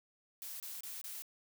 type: noise bursts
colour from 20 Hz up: blue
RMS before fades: -45 dBFS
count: 4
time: 0.42-1.221 s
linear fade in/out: 0 ms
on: 180 ms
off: 27 ms
effects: none